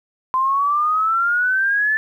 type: exponential sweep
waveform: sine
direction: up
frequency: 1030 to 1760 Hz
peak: -15 dBFS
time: 0.34-1.97 s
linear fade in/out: 0 ms
effects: 9-bit